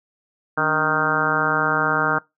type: harmonic tone with a mistuned harmonic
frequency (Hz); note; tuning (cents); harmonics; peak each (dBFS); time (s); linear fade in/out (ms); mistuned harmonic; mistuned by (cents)
155.56; D#3; 0; 1 / 2 / 3 / 4 / 5 / 6 / 7 / 8 / 9 / 10; -30 / -29 / -28 / -29 / -28 / -28 / -29 / -25 / -23 / -25; 0.57-2.19; 10; 2; -99
effects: noise-tail reverb RT60 0.2 s tail -22 dB re dry